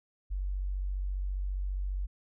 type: tone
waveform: sine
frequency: 47.39 Hz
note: F#1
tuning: 42 cents sharp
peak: -30 dBFS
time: 0.3-2.07 s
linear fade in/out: 20 ms
effects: none